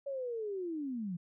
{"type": "linear sweep", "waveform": "sine", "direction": "down", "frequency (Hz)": [566, 164.81], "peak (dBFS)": -35, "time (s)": [0.06, 1.17], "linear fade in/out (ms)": 10, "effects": []}